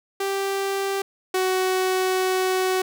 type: tone pair in turn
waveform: sawtooth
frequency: 392 / 373.3 Hz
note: G4 / F#4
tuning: 0 / +15 cents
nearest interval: minor second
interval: 85 cents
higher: first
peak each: -19 / -16 dBFS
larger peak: second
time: 0.2-1.02 / 1.34-2.82 s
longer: second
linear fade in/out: 5 ms
effects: none

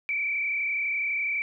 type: tone with frequency modulation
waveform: sine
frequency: 2308 Hz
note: D7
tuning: 31 cents flat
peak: -25 dBFS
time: 0.09-1.42 s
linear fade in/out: 0 ms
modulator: 32 Hz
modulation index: 1.9
effects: none

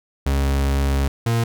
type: tone pair in turn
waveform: 40% pulse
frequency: 68.9 / 115.88 Hz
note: C#2 / A#2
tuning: -10 / -10 cents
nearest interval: major sixth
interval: 900 cents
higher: second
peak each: -16 dBFS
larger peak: neither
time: 0.26-1.08 / 1.26-1.44 s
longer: first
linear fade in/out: 5 ms
effects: none

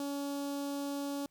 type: tone with notch filter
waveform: sawtooth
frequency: 282.4 Hz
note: C#4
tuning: 32 cents sharp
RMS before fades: -37 dBFS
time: 0-1.26 s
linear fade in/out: 2 ms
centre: 2000 Hz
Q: 0.81
effects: pink hiss -75 dBFS RMS until 1.3 s

